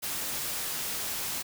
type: noise with amplitude modulation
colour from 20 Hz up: white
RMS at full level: -32 dBFS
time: 0.02-1.43 s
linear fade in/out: 20 ms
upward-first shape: sine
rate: 274 Hz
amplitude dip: 30%
effects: none